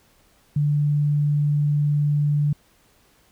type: tone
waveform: sine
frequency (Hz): 146.83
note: D3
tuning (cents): 0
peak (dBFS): -17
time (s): 0.56-2.53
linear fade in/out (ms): 5
effects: pink hiss -59 dBFS RMS until 3.31 s